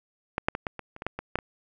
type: clicks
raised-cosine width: 0.5 ms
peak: -11 / -7 / -15 / -14 / -21 / -27 / -20 / -12 / -18 / -10 / -18 dBFS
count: 11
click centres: 0.381 / 0.485 / 0.551 / 0.668 / 0.793 / 0.964 / 1.021 / 1.066 / 1.19 / 1.356 / 1.388 s
effects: none